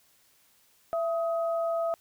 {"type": "tone pair together", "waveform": "sine", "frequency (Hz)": [667, 1260.8], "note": ["E5", "D#6"], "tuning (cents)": [20, 23], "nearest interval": "major seventh", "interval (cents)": 1103, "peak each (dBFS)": [-26, -36], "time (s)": [0.93, 1.94], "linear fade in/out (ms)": 0, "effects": ["white hiss -64 dBFS RMS until 2 s"]}